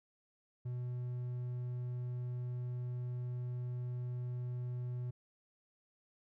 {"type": "tone", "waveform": "triangle", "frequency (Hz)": 123.47, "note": "B2", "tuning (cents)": 0, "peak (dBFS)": -35, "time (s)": [0.65, 5.11], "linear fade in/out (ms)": 10, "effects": []}